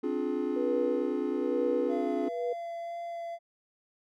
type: chord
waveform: triangle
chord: D half-diminished seventh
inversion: third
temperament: just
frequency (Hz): 264.3 / 293.7 / 352.4 / 422.9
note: C4 / D4 / F4 / Ab4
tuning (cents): +18 / 0 / +16 / +31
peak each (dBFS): -32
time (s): 0.03-2.29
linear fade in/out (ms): 10
type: tone with tremolo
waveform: sine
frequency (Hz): 486.3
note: B4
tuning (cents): -27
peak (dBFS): -27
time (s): 0.56-2.53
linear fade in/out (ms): 5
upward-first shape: sine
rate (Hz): 1.1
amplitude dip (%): 95
type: tone with vibrato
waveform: triangle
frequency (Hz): 682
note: F5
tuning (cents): -41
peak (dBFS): -33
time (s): 1.88-3.39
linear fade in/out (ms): 50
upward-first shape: sine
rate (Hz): 2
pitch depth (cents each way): 9
effects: none